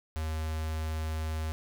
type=tone with notch filter; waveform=square; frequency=78.8 Hz; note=D#2; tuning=23 cents sharp; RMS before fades=-33 dBFS; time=0.16-1.52 s; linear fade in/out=0 ms; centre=300 Hz; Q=1.2; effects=none